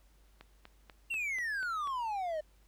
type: click train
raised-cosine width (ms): 0.3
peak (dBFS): -33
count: 7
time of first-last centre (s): 0.41-1.873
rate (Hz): 4.1
type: exponential sweep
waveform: triangle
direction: down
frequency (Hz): 2794 to 598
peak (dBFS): -31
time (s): 1.1-2.41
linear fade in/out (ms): 10
effects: added 50 Hz sine -61 dBFS peak until 2.67 s + pink hiss -70 dBFS RMS until 2.67 s